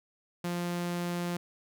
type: tone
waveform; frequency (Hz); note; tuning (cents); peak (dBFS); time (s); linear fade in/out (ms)
sawtooth; 174.61; F3; 0; -27; 0.44-1.37; 5
effects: none